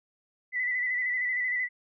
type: tone with vibrato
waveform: sine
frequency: 1991 Hz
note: B6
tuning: 14 cents sharp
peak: -26 dBFS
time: 0.52-1.69 s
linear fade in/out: 50 ms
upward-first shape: square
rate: 13 Hz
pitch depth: 31 cents each way
effects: none